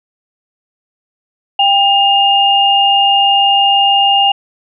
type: tone pair together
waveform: sine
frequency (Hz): 793.3 / 2827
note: G5 / F7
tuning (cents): +20 / +20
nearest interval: octave + minor seventh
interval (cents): 2200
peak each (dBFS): -10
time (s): 1.59-4.32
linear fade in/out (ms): 5
effects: none